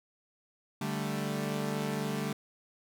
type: chord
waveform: sawtooth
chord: D suspended fourth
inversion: none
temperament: equal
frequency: 146.83 / 196 / 220 Hz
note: D3 / G3 / A3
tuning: 0 / 0 / 0 cents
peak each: -32 dBFS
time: 0.81-2.33 s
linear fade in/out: 5 ms
effects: none